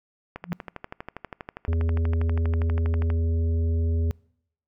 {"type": "click train", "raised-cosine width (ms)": 0.5, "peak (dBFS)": -19, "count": 35, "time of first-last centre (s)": [0.36, 3.102], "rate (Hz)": 12.4}
{"type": "tone with exponential growth", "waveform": "sine", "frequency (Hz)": 174.61, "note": "F3", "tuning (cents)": 0, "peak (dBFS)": -21, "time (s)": [0.42, 0.53], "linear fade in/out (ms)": 0, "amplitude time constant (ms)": 22}
{"type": "harmonic tone", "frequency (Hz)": 82.41, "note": "E2", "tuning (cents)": 0, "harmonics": [1, 3, 5, 7], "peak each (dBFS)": [-21, -35, -37, -47], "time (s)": [1.68, 4.11], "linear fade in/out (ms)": 0}
{"effects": ["noise-tail reverb RT60 0.7 s tail -25 dB re dry"]}